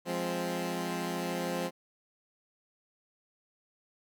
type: chord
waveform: 15% pulse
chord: F minor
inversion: none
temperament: equal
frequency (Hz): 174.61 / 207.7 / 261.6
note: F3 / Ab3 / C4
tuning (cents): 0 / 0 / 0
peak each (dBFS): -28 / -32 / -31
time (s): 0.05-1.71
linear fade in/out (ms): 50
effects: none